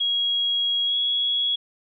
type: tone with pitch glide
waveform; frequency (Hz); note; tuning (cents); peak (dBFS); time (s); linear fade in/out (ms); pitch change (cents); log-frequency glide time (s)
sine; 3300 to 3342; G#7 to G#7; -12 to +10; -20; 0-1.56; 10; +22; 0.86-0.96
effects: none